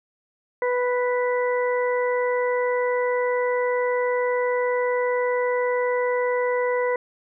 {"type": "harmonic tone", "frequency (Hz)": 493.9, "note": "B4", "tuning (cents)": 0, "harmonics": [1, 2, 3, 4], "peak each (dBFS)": [-21, -28, -36, -30], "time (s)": [0.62, 6.96], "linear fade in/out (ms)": 2, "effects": []}